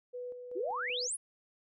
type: tone with tremolo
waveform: sine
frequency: 493.9 Hz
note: B4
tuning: in tune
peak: -38 dBFS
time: 0.13-1.08 s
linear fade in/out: 20 ms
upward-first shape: square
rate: 2.6 Hz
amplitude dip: 45%
type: exponential sweep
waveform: sine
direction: up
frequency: 322.5 to 11000 Hz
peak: -33 dBFS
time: 0.55-1.17 s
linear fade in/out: 20 ms
effects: none